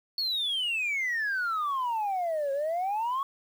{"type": "exponential two-way sweep", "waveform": "sine", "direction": "down then up", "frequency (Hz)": [4453, 541, 1122], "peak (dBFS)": -25, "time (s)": [0.18, 3.23], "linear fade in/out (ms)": 2, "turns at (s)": 2.52, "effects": ["tanh soft clip ceiling -24 dBFS", "9-bit"]}